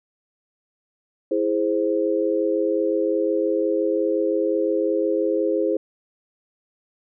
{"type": "chord", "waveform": "sine", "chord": "E augmented", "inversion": "none", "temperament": "equal", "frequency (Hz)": [329.6, 415.3, 523.3], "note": ["E4", "G#4", "B#4"], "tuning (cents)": [0, 0, 0], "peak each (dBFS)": -23, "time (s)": [1.31, 5.77], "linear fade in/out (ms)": 5, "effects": []}